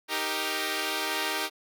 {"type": "chord", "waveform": "5% pulse", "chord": "Eb major", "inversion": "none", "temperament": "equal", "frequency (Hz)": [311.1, 392, 466.2], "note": ["Eb4", "G4", "Bb4"], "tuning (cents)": [0, 0, 0], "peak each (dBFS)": [-21, -20, -23], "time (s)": [0.08, 1.5], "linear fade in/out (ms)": 50, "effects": []}